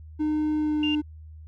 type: tone with pitch glide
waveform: triangle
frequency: 305 to 300.5 Hz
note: D#4 to D4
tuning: -34 to +40 cents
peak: -20 dBFS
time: 0.19-1.02 s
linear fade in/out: 20 ms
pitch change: -26 cents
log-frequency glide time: 0.57-0.87 s
type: tone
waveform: sine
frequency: 2794 Hz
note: F7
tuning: in tune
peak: -26 dBFS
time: 0.83-0.95 s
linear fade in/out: 2 ms
effects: tanh soft clip ceiling -12 dBFS + added 78 Hz sine -41 dBFS peak until 1.47 s